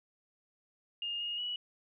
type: tone with pitch steps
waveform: sine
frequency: 2831 / 2856 / 2934 Hz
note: F7 / F7 / F#7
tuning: +23 / +38 / -15 cents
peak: -34 dBFS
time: 1.02-1.56 s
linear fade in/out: 2 ms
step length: 180 ms
effects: none